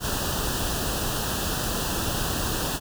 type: band-stop noise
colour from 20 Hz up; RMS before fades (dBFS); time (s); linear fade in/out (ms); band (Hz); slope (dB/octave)
pink; -27; 0-2.8; 50; 1800 to 2600; 96
effects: none